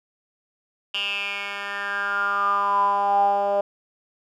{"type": "tone with band-pass filter sweep", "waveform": "10% pulse", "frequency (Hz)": 201, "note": "G3", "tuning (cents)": 44, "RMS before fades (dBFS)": -23, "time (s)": [0.94, 3.61], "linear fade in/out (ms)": 5, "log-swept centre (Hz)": [2900, 640], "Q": 8.5, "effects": []}